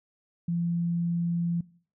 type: tone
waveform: sine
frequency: 170.9 Hz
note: F3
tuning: 37 cents flat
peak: -25 dBFS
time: 0.48-1.61 s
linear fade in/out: 5 ms
effects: noise-tail reverb RT60 0.5 s tail -21 dB re dry